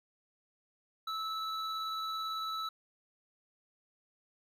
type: tone pair together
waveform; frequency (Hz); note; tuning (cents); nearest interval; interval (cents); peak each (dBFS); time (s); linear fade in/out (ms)
triangle; 1305 / 3933; E6 / B7; -18 / -8; octave + perfect fifth; 1910; -34 / -39; 1.07-2.69; 5
effects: none